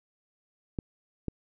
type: clicks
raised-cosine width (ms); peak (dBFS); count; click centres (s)
3; -18; 2; 0.788 / 1.283
effects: none